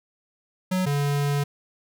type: tone pair in turn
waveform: square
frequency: 185 / 143.25 Hz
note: F#3 / D3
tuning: 0 / -43 cents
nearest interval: major third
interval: 443 cents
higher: first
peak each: -22 dBFS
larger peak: neither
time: 0.71-0.86 / 0.86-1.44 s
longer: second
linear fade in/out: 10 ms
effects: none